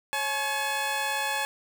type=tone pair together; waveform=15% pulse; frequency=548.8 / 852 Hz; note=C#5 / G#5; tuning=-17 / +44 cents; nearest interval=minor sixth; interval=761 cents; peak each=-28 / -21 dBFS; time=0.13-1.45 s; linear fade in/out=0 ms; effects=none